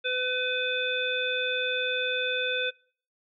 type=harmonic tone; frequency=504 Hz; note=B4; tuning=35 cents sharp; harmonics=1 / 3 / 5 / 7; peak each=-31 / -31 / -31 / -31 dBFS; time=0.04-2.71 s; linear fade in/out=20 ms; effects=noise-tail reverb RT60 0.5 s tail -25 dB re dry